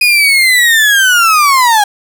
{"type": "linear sweep", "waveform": "35% pulse", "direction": "down", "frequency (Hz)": [2489, 805], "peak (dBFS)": -4, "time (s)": [0.01, 1.84], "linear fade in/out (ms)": 5, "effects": []}